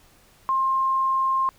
sine tone, 1061 Hz, C6, 24 cents sharp, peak -19 dBFS, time 0.49-1.49 s, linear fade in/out 0 ms, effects pink hiss -56 dBFS RMS until 1.58 s

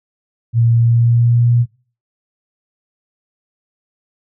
sine tone with pitch glide, 116.54 to 119.82 Hz, A#2 to A#2, 0 to +48 cents, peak -9 dBFS, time 0.53-1.66 s, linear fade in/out 50 ms, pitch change +48 cents, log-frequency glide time 0.75-1.52 s, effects noise-tail reverb RT60 0.4 s tail -22 dB re dry

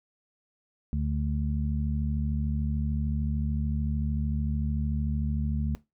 harmonic tone, 73.42 Hz, D2, in tune, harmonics 1 / 2 / 3, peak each -28 / -31 / -33 dBFS, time 0.93-5.75 s, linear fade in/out 0 ms, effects noise-tail reverb RT60 0.2 s tail -18 dB re dry

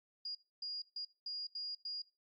sine tone bursts at uneven times, 4850 Hz, D#8, 45 cents flat, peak -39 dBFS, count 6, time 0.25-0.35 / 0.62-0.82 / 0.96-1.05 / 1.26-1.47 / 1.55-1.75 / 1.85-2.02 s, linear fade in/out 5 ms, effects noise-tail reverb RT60 0.3 s tail -21 dB re dry + AAC 32 kbps

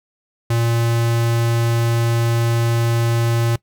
square tone, 116.54 Hz, A#2, in tune, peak -16 dBFS, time 0.5-3.56 s, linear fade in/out 5 ms, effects noise-tail reverb RT60 0.1 s tail -21 dB re dry

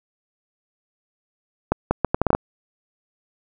accelerating click train, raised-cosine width 1 ms, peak -3 dBFS, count 9, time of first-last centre 1.72-2.35 s, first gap 190 ms, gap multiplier 0.72, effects none

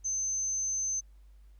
sine tone, 6200 Hz, G8, 20 cents flat, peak -29 dBFS, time 0.04-1.01 s, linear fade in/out 20 ms, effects added 50 Hz sine -52 dBFS peak until 1.59 s + pink hiss -74 dBFS RMS until 1.59 s

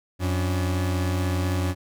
40% pulse tone pair together, 90.3 / 286.7 Hz, F#2 / D4, -42 / -42 cents, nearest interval octave + minor sixth, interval 2000 cents, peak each -22 / -30 dBFS, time 0.19-1.75 s, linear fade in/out 50 ms, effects none

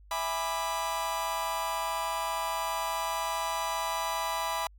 40% pulse chord, E dominant seventh, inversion none, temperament just, 659.3 / 824.1 / 988.9 / 1186.7 Hz, E5 / G#5 / B5 / D6, 0 / -14 / +2 / +18 cents, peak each -36 / -36 / -31 / -36 dBFS, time 0.11-4.67 s, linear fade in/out 2 ms, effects added 50 Hz sine -51 dBFS peak until 4.78 s + MP3 96 kbps

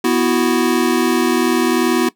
square chord, B suspended fourth, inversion none, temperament equal, 246.9 / 329.6 / 370 Hz, B3 / E4 / F#4, 0 / 0 / 0 cents, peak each -18 dBFS, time 0.04-2.09 s, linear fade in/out 5 ms, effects noise-tail reverb RT60 0.1 s tail -18 dB re dry

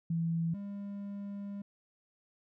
sine / triangle tone pair in turn, 165.9 / 201.1 Hz, E3 / G3, +11 / +44 cents, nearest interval minor third, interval 333 cents, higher second, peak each -29 / -36 dBFS, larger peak first, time 0.1-0.54 / 0.54-1.62 s, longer second, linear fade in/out 5 ms, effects none

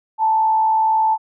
sine tone with frequency modulation, 880 Hz, A5, in tune, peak -13 dBFS, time 0.18-1.18 s, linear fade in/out 50 ms, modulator 61.9 Hz, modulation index 0.32, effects none

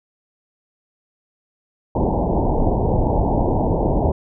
pink low-pass noise, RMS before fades -18 dBFS, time 1.95-4.12 s, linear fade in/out 5 ms, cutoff 940 Hz, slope 96 dB/octave, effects none

